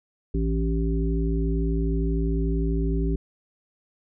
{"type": "harmonic tone with a mistuned harmonic", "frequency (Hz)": 55.5, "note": "A1", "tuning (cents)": 16, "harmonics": [1, 3, 5, 7], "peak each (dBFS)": [-23, -28, -30, -31], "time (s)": [0.34, 3.16], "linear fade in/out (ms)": 5, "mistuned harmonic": 3, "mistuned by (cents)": -22, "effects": []}